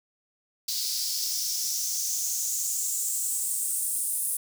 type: noise with high-pass filter sweep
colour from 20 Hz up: white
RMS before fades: -29 dBFS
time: 0.68-4.37 s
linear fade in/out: 5 ms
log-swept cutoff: 4600 to 9800 Hz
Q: 4
effects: none